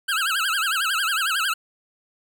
25% pulse tone with vibrato, 1445 Hz, F#6, 41 cents flat, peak -17 dBFS, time 0.08-1.54 s, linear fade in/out 10 ms, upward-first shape sine, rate 11 Hz, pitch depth 210 cents each way, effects none

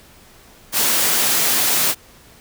white high-pass noise, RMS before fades -17 dBFS, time 0.72-1.95 s, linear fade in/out 50 ms, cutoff 140 Hz, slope 12 dB/octave, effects pink hiss -47 dBFS RMS until 2.4 s

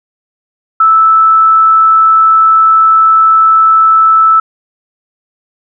sine tone, 1314 Hz, E6, 6 cents flat, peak -3 dBFS, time 0.8-4.4 s, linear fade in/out 5 ms, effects none

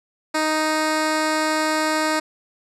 10% pulse tone with low-pass filter, 311.1 Hz, D#4, in tune, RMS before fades -21 dBFS, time 0.34-2.2 s, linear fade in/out 10 ms, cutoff 9100 Hz, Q 0.94, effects none

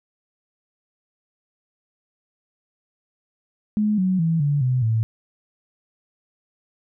sine tone with pitch steps, 211.3 / 186.08 / 163.88 / 144.32 / 127.1 / 111.93 Hz, G#3 / F#3 / E3 / D3 / C3 / A2, +30 / +10 / -10 / -30 / -50 / +30 cents, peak -17 dBFS, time 3.77-5.03 s, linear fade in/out 0 ms, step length 210 ms, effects none

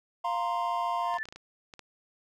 triangle chord, F suspended fourth, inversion none, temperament equal, 698.5 / 932.3 / 1046.5 Hz, F5 / Bb5 / C6, 0 / 0 / 0 cents, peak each -30 dBFS, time 0.24-1.18 s, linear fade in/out 10 ms
sine tone with exponential growth, 1760 Hz, A6, in tune, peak -29 dBFS, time 0.99-1.23 s, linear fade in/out 0 ms, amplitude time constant 52 ms
clicks, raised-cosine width 0.2 ms, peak -28 dBFS, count 8, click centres 1.141 / 1.185 / 1.255 / 1.287 / 1.325 / 1.36 / 1.738 / 1.793 s
effects none

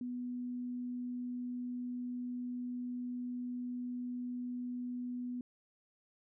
sine tone, 246.6 Hz, B3, 2 cents flat, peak -37 dBFS, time 0.01-5.41 s, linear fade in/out 2 ms, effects none

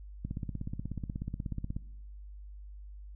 click train, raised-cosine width 5 ms, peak -23 dBFS, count 26, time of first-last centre 0.25-1.765 s, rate 16.5 Hz, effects noise-tail reverb RT60 0.8 s tail -19 dB re dry + added 50 Hz sine -44 dBFS peak until 3.15 s

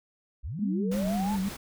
sine linear sweep, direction up, 42.87 to 906 Hz, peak -32 dBFS, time 0.43-1.37 s, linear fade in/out 20 ms
sine tone with vibrato, 196 Hz, G3, in tune, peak -26 dBFS, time 0.59-1.49 s, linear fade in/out 5 ms, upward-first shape triangle, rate 5.8 Hz, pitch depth 100 cents each way
pink noise with tremolo, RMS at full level -39 dBFS, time 0.91-1.57 s, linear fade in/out 10 ms, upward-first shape triangle, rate 5.4 Hz, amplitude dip 25%
effects none

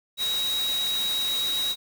sine tone in noise, 3823 Hz, A#7, 43 cents sharp, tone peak -24 dBFS, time 0.17-1.76 s, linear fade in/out 50 ms, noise white, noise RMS -34 dBFS, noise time 0.17-1.76 s, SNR +7 dB, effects none

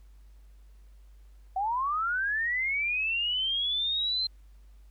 sine linear sweep, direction up, 740 to 4143 Hz, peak -26 dBFS, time 1.56-4.27 s, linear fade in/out 5 ms, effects added 50 Hz sine -50 dBFS peak until 4.9 s + pink hiss -70 dBFS RMS until 4.9 s

